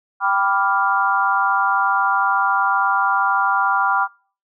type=chord; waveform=sine; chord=G dominant seventh; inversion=none; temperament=equal; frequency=784 / 987.8 / 1174.7 / 1396.9 Hz; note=G5 / B5 / D6 / F6; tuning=0 / 0 / 0 / 0 cents; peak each=-21 / -21 / -21 / -20 dBFS; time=0.2-4.08 s; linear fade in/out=50 ms; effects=noise-tail reverb RT60 0.4 s tail -22 dB re dry